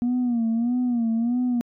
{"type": "tone with vibrato", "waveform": "sine", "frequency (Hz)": 237.5, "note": "A#3", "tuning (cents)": 33, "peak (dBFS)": -18, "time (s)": [0.02, 1.61], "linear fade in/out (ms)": 0, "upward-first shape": "sine", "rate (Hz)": 1.6, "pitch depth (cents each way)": 89, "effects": ["tanh soft clip ceiling -18 dBFS"]}